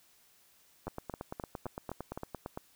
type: two click trains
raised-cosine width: 1 ms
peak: -24 / -24 dBFS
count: 6 / 16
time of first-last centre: 0.88-2.175 / 0.87-2.575 s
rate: 3.86 / 8.8 Hz
effects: white hiss -65 dBFS RMS until 2.75 s